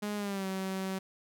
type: tone with pitch glide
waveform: sawtooth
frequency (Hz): 207.7 to 190.46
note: G#3 to G3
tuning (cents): 0 to -50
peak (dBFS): -29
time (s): 0.02-0.99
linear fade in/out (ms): 10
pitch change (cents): -150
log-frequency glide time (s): 0.16-0.46
effects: none